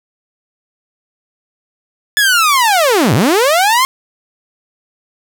sawtooth linear two-way sweep, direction down then up, 1734 to 94.5 to 1081 Hz, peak -5 dBFS, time 2.17-3.85 s, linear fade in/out 0 ms, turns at 3.14 s, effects none

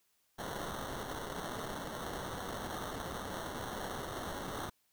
violet noise with sample-and-hold, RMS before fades -41 dBFS, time 0.38-4.7 s, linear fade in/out 10 ms, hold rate 2450 Hz, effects white hiss -75 dBFS RMS until 4.92 s

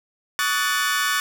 sawtooth chord, D# half-diminished seventh, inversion third, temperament equal with one note detuned, 1130.1 / 1244.5 / 1480 / 1760 Hz, C#6 / D#6 / F#6 / A6, +33 / 0 / 0 / 0 cents, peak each -22 / -26 / -21 / -21 dBFS, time 0.39-1.2 s, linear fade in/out 0 ms, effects none

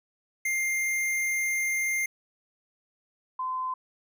square / sine tone pair in turn, 2107 / 1027.7 Hz, C7 / C6, +12 / -31 cents, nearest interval octave, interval 1243 cents, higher first, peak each -26 / -28 dBFS, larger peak first, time 0.45-2.06 / 3.39-3.74 s, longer first, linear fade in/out 5 ms, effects none

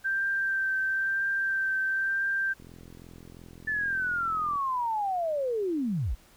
sine tone with vibrato, 1568 Hz, G6, in tune, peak -25 dBFS, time 0.04-2.54 s, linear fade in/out 20 ms, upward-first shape triangle, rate 1 Hz, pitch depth 20 cents each way
click train, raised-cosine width 3 ms, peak -35 dBFS, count 85, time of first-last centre 2.6-4.558 s, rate 42.9 Hz
sine linear sweep, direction down, 1760 to 36.71 Hz, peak -26 dBFS, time 3.67-6.15 s, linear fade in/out 10 ms
effects pink hiss -58 dBFS RMS until 6.36 s

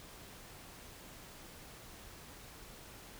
silence, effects pink hiss -53 dBFS RMS until 3.19 s

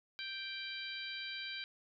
harmonic tone, 784 Hz, G5, in tune, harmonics 2 / 3 / 4 / 5 / 6, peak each -47 / -46 / -47 / -46 / -50 dBFS, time 0.19-1.64 s, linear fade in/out 0 ms, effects none

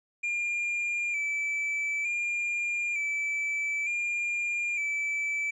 triangle tone with vibrato, 2359 Hz, D7, 7 cents sharp, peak -26 dBFS, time 0.23-5.51 s, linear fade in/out 10 ms, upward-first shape square, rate 0.55 Hz, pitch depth 34 cents each way, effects resampled to 24000 Hz

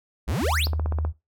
square exponential sweep, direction up, 49.04 to 5700 Hz, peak -24 dBFS, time 0.27-0.67 s, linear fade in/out 20 ms
sine tone, 77.78 Hz, D#2, in tune, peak -23 dBFS, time 0.4-1.13 s, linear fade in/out 50 ms
click train, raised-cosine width 1 ms, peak -17 dBFS, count 7, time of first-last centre 0.67-1.05 s, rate 15.8 Hz
effects noise-tail reverb RT60 0.2 s tail -17 dB re dry

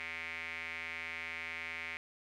square tone with band-pass filter, 82.3 Hz, E2, 2 cents flat, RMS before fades -42 dBFS, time 0-1.97 s, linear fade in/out 0 ms, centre 2200 Hz, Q 6.6, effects none

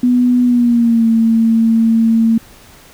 sine tone with pitch glide, 246.9 to 226.4 Hz, B3 to A3, 0 to +50 cents, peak -8 dBFS, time 0.03-2.38 s, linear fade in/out 5 ms, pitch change -150 cents, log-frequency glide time 0.43-1.07 s, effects pink hiss -42 dBFS RMS until 2.93 s

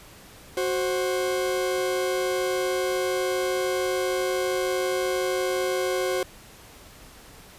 40% pulse tone pair together, 370 / 528.6 Hz, F#4 / C5, 0 / +18 cents, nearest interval tritone, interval 618 cents, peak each -25 / -26 dBFS, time 0.57-6.23 s, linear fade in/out 2 ms, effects pink hiss -48 dBFS RMS until 7.58 s + resampled to 32000 Hz

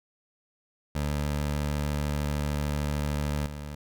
20% pulse tone with level steps, 73.42 Hz, D2, in tune, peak -22 / -31 dBFS, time 0.95-3.75 s, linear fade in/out 5 ms, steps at 3.46 s, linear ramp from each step 2 ms, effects none

